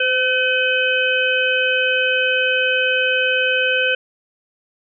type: harmonic tone with a mistuned harmonic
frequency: 508 Hz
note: B4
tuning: 49 cents sharp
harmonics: 1 / 3 / 5 / 6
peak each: -21 / -19 / -20 / -23 dBFS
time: 0-3.95 s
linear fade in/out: 5 ms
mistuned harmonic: 1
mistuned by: +20 cents
effects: none